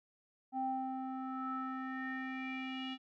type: tone with low-pass filter sweep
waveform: square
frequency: 261.6 Hz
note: C4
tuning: in tune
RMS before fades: -40 dBFS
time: 0.52-2.98 s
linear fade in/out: 50 ms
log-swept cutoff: 730 to 3100 Hz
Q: 6.7
effects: none